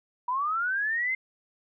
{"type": "linear sweep", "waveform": "sine", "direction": "up", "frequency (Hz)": [962, 2100], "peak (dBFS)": -25, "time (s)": [0.28, 1.15], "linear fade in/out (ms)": 5, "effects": []}